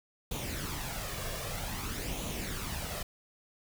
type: noise with flanger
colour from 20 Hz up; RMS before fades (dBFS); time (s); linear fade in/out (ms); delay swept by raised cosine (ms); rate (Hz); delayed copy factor
pink; -37; 0.31-3.03; 5; 0.29 to 1.79; 0.52; +0.55
effects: none